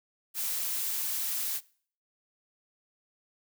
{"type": "noise", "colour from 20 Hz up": "blue", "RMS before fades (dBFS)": -32, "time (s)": [0.34, 1.61], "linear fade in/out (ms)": 50, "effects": ["noise-tail reverb RT60 0.5 s tail -22 dB re dry"]}